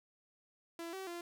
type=tone with pitch steps; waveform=sawtooth; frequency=335.8 / 382.2 / 344.8 Hz; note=E4 / G4 / F4; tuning=+32 / -44 / -22 cents; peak=-38 dBFS; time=0.79-1.21 s; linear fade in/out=2 ms; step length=140 ms; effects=none